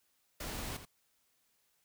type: noise with echo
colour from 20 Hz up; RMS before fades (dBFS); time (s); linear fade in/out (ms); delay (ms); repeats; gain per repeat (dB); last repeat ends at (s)
pink; -41; 0.4-0.77; 5; 83; 1; -10; 0.853
effects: white hiss -75 dBFS RMS until 1.84 s